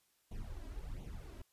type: noise with flanger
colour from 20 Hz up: brown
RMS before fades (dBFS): -45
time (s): 0.31-1.42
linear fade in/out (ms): 5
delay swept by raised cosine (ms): 0.3 to 3.1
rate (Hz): 1.4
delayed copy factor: +0.85
effects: white hiss -75 dBFS RMS until 1.52 s + resampled to 32000 Hz